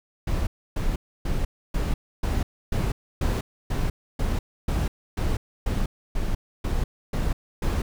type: noise bursts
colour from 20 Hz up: brown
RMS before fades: -24 dBFS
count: 16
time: 0.27-7.82 s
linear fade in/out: 5 ms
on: 200 ms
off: 290 ms
effects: none